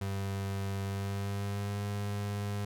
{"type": "tone with pitch glide", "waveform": "35% pulse", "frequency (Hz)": [98, 101.87], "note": ["G2", "G#2"], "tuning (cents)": [0, -33], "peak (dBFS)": -31, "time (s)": [0.01, 2.65], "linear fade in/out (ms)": 5, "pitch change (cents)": 67, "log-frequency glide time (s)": [0.84, 1.85], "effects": []}